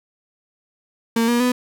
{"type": "tone with pitch steps", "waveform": "35% pulse", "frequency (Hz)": [229.2, 238.8, 248.8], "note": ["A#3", "A#3", "B3"], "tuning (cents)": [-29, 42, 13], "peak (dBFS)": -14, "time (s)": [1.16, 1.52], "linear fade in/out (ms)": 5, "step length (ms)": 120, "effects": []}